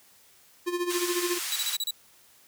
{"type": "tone with tremolo", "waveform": "square", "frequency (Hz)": 351.9, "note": "F4", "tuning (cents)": 13, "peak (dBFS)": -25, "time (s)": [0.66, 1.39], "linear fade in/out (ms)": 20, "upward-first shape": "sine", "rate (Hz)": 14, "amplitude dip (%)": 70}
{"type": "band-pass noise", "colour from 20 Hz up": "white", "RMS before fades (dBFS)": -33, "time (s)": [0.89, 1.77], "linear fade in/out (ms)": 20, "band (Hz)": [1400, 9800], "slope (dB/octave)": 12}
{"type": "tone bursts", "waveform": "sawtooth", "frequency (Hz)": 3915, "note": "B7", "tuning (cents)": -16, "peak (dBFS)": -24, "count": 6, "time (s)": [1.52, 1.908], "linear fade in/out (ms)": 2, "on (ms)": 38, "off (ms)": 32}
{"effects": ["white hiss -58 dBFS RMS until 2.47 s", "high-pass 60 Hz 12 dB/octave"]}